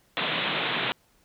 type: band-pass noise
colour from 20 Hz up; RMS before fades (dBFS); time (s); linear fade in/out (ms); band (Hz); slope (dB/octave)
white; -28; 0.17-0.92; 0; 120 to 3800; 96
effects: pink hiss -64 dBFS RMS until 1.24 s